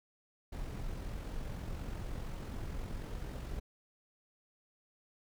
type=noise with amplitude modulation; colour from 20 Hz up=brown; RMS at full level=-39 dBFS; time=0.52-3.6 s; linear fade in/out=10 ms; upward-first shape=sine; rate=44.1 Hz; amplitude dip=35%; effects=none